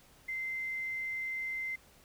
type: tone with quantisation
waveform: sine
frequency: 2077 Hz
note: C7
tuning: 13 cents flat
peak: -34 dBFS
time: 0.28-1.76 s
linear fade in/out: 10 ms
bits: 10
effects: pink hiss -61 dBFS RMS until 2.04 s